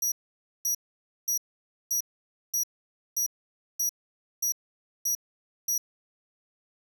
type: tone bursts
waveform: sawtooth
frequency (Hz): 5790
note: F#8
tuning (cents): -38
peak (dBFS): -22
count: 10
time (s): 0.02-5.78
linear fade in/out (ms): 5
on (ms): 99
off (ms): 530
effects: none